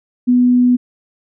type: tone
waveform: sine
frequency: 247.2 Hz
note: B3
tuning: 2 cents sharp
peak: -8 dBFS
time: 0.27-0.77 s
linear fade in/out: 20 ms
effects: none